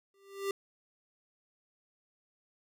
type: tone with exponential growth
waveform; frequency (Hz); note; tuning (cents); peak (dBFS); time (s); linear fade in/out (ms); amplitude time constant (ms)
square; 394.7; G4; +12; -29; 0.14-0.51; 2; 79
effects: none